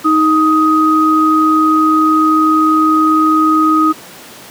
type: tone pair together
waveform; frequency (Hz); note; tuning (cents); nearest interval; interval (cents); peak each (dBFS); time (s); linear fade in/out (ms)
sine; 313.2 / 1253; D#4 / D#6; +11 / +12; 2 octaves; 2401; -10; 0.04-3.93; 20
effects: pink hiss -34 dBFS RMS until 4.5 s + high-pass 200 Hz 12 dB/octave